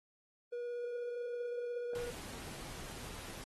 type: tone with vibrato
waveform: triangle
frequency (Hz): 481.8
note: B4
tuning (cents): -43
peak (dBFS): -36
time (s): 0.52-2.11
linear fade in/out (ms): 10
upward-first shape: sine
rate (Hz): 17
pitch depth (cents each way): 8
type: noise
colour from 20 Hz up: pink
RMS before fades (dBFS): -48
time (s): 1.95-3.44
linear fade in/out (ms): 2
effects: AAC 32 kbps